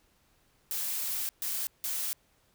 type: noise bursts at uneven times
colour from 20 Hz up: blue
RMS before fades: -33 dBFS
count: 3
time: 0.71-1.29 / 1.42-1.67 / 1.84-2.13 s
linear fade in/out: 0 ms
effects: pink hiss -68 dBFS RMS until 2.54 s